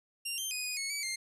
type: tone with pitch steps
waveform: 15% pulse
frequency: 2778 / 3148 / 2492 / 2477 / 2193 / 2283 / 2109 Hz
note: F7 / G7 / D#7 / D#7 / C#7 / D7 / C7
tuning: -10 / +7 / +2 / -8 / -19 / -50 / +13 cents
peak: -27 dBFS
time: 0.25-1.16 s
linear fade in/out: 10 ms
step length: 130 ms
effects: resampled to 32000 Hz